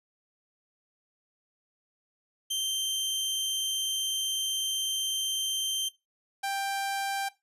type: tone pair in turn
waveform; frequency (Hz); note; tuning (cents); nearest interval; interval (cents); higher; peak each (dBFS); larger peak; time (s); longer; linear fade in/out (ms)
sawtooth; 3136 / 788.1; G7 / G5; 0 / +9; 2 octaves; 2391; first; -25; neither; 2.5-5.89 / 6.43-7.29; first; 10
effects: noise-tail reverb RT60 0.2 s tail -17 dB re dry + resampled to 32000 Hz